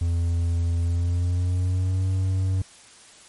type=tone with pitch glide; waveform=triangle; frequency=85 to 94.31 Hz; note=F2 to F#2; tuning=-46 to +34 cents; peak=-18 dBFS; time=0.01-2.62 s; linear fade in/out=5 ms; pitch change=+180 cents; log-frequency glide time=0.82-2.06 s; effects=white hiss -49 dBFS RMS until 3.28 s + MP3 48 kbps